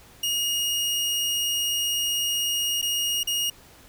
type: tone with dropouts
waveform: sawtooth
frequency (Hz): 2864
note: F7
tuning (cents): +43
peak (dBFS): -20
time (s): 0.23-3.5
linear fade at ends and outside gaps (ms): 5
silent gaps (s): 2.816-2.825 / 3.233-3.272
effects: pink hiss -51 dBFS RMS until 3.88 s